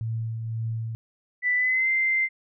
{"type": "tone with tremolo", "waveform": "sine", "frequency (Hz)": 113, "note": "A2", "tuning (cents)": 47, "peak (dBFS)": -25, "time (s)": [0.01, 0.95], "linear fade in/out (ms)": 0, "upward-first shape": "triangle", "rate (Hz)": 1.9, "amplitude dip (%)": 40}
{"type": "tone with pitch glide", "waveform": "sine", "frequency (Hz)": [1983, 2083], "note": ["B6", "C7"], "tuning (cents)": [7, -8], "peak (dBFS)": -20, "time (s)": [1.42, 2.29], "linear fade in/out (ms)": 50, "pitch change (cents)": 85, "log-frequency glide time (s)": [1.56, 1.89]}
{"effects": []}